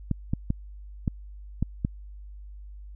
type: clicks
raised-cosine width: 5 ms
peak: -12 dBFS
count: 6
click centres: 0.113 / 0.335 / 0.504 / 1.078 / 1.626 / 1.849 s
effects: added 50 Hz sine -40 dBFS peak until 2.95 s